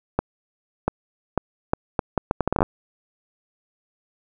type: accelerating click train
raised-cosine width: 1 ms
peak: -5 dBFS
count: 15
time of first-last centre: 0.19-2.629 s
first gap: 690 ms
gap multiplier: 0.72
effects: none